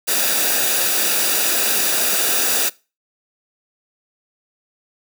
white noise with comb filter, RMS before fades -18 dBFS, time 0.07-2.7 s, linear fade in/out 20 ms, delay 0.94 ms, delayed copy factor -0.55, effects noise-tail reverb RT60 0.3 s tail -22 dB re dry + high-pass 200 Hz 12 dB/octave

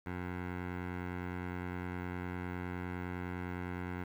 15% pulse tone with low-pass filter, 89.8 Hz, F2, 49 cents sharp, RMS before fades -40 dBFS, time 0.06-4.04 s, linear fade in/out 5 ms, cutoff 1900 Hz, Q 2, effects 10-bit

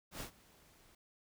pink noise with ADSR envelope, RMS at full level -43 dBFS, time 0.11-0.95 s, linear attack 96 ms, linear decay 100 ms, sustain -22 dB, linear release 3 ms, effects none

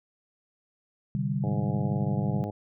sine chord, C suspended second, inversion none, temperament equal with one note detuned, 130.81 / 149.14 / 196 Hz, C3 / D3 / G3, 0 / +27 / 0 cents, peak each -30 dBFS, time 1.15-2.44 s, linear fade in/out 0 ms
harmonic tone, 103.83 Hz, G#2, in tune, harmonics 1 / 2 / 3 / 4 / 5 / 6 / 7 / 8, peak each -34 / -37 / -39 / -40 / -41 / -42 / -42 / -43 dBFS, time 1.43-2.51 s, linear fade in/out 10 ms
effects none

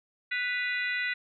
harmonic tone with a mistuned harmonic, 493.9 Hz, B4, in tune, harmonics 3 / 4 / 5 / 6 / 7 / 8, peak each -34 / -30 / -36 / -43 / -46 / -41 dBFS, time 0.31-1.14 s, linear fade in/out 10 ms, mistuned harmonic 6, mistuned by -100 cents, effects none

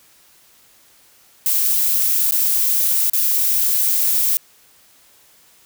violet noise with dropouts, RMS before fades -17 dBFS, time 1.46-4.37 s, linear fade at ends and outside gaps 0 ms, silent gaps 2.309-2.322 / 3.098-3.134 s, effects white hiss -52 dBFS RMS until 5.65 s

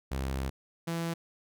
sawtooth tone pair in turn, 66.6 / 167.14 Hz, C2 / E3, +31 / +24 cents, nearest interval octave + major third, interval 1593 cents, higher second, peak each -27 / -27 dBFS, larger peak neither, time 0.11-0.5 / 0.87-1.14 s, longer first, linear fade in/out 10 ms, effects none

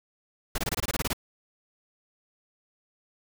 pink noise bursts, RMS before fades -28 dBFS, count 11, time 0.55-1.132 s, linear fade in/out 5 ms, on 32 ms, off 23 ms, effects none

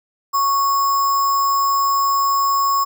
sine tone with sample-and-hold, 1108.7 Hz, C#6, in tune, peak -14 dBFS, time 0.33-2.85 s, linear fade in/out 20 ms, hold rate 6300 Hz, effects none

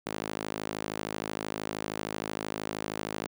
sawtooth tone with high-pass filter, 53 Hz, G#1, 36 cents sharp, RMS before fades -36 dBFS, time 0.06-3.27 s, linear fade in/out 5 ms, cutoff 280 Hz, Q 0.84, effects none

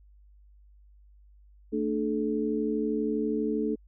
sine tone cluster, 225.3 / 297.8 / 430.6 Hz, A3 / D4 / A4, +41 / +24 / -37 cents, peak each -30 dBFS, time 1.72-3.76 s, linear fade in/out 20 ms, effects added 50 Hz sine -53 dBFS peak until 3.87 s

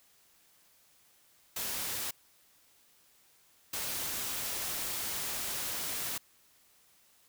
white noise bursts at uneven times, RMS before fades -36 dBFS, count 2, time 1.56-2.11 / 3.73-6.18 s, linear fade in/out 5 ms, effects white hiss -65 dBFS RMS until 7.28 s

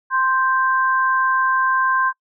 sine tone pair together, 1046.5 / 1568 Hz, C6 / G6, 0 / 0 cents, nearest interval perfect fifth, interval 700 cents, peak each -17 / -19 dBFS, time 0.1-2.13 s, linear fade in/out 50 ms, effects noise-tail reverb RT60 0.1 s tail -25 dB re dry

